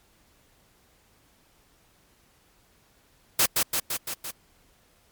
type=noise with echo; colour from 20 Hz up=white; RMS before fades=-20 dBFS; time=3.39-3.46 s; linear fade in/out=5 ms; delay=170 ms; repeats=5; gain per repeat=-3 dB; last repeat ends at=4.31 s; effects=pink hiss -62 dBFS RMS until 5.11 s + MP3 96 kbps